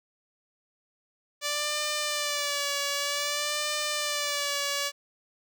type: tone with vibrato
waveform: 5% pulse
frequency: 583 Hz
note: D5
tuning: 13 cents flat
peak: -16 dBFS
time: 1.41-4.92 s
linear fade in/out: 50 ms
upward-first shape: sine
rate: 0.53 Hz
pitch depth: 46 cents each way
effects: none